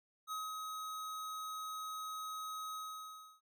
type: tone with ADSR envelope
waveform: square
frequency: 1268 Hz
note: D#6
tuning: 32 cents sharp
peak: -39 dBFS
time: 0.27-3.41 s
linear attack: 48 ms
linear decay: 200 ms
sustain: -3 dB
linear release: 660 ms
effects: none

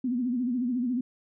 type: tone with vibrato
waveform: sine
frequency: 246.9 Hz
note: B3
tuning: in tune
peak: -25 dBFS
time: 0.04-1.01 s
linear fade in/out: 5 ms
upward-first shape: sine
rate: 14 Hz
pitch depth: 100 cents each way
effects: none

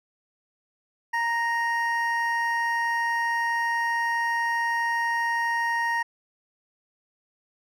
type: tone pair together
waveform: triangle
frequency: 932.3 / 1864.6 Hz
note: A#5 / A#6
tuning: 0 / 0 cents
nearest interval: octave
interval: 1200 cents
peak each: -24 dBFS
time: 1.13-6.03 s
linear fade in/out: 10 ms
effects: none

